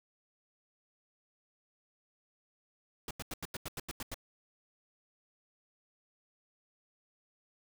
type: noise bursts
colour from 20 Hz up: pink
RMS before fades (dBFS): -40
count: 10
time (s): 3.08-4.143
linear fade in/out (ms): 2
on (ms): 28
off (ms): 87
effects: none